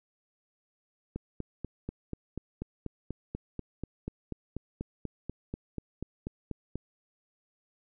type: click train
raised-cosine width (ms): 3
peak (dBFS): -22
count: 24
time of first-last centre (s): 1.16-6.756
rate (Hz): 4.11
effects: none